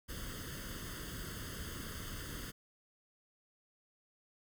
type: noise with comb filter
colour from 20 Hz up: pink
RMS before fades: -44 dBFS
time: 0.08-2.52 s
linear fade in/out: 20 ms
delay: 0.62 ms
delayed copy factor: +0.85
effects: none